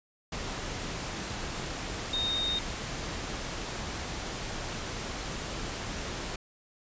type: tone in noise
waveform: sine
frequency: 3698 Hz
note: A#7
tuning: 15 cents flat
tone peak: -28 dBFS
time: 2.13-2.59 s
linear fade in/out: 5 ms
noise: pink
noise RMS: -36 dBFS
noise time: 0.32-6.36 s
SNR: +5 dB
effects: resampled to 16000 Hz